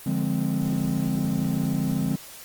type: chord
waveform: triangle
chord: D half-diminished seventh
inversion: none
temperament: equal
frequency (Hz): 146.83 / 174.61 / 207.7 / 261.6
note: D3 / F3 / Ab3 / C4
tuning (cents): 0 / 0 / 0 / 0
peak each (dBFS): -26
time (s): 0.06-2.16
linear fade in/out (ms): 5
effects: white hiss -43 dBFS RMS until 2.44 s + Opus 24 kbps